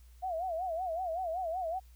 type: tone with vibrato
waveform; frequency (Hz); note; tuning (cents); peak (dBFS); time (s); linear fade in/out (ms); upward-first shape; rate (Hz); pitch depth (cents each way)
sine; 697; F5; -4; -32; 0.22-1.8; 20; sine; 5.3; 150
effects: added 60 Hz sine -53 dBFS peak until 1.95 s + white hiss -68 dBFS RMS until 1.95 s